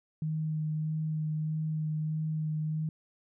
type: tone with vibrato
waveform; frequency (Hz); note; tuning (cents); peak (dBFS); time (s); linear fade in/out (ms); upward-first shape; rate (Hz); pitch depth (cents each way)
sine; 155.56; D#3; 0; -29; 0.22-2.89; 2; sine; 1.6; 13
effects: none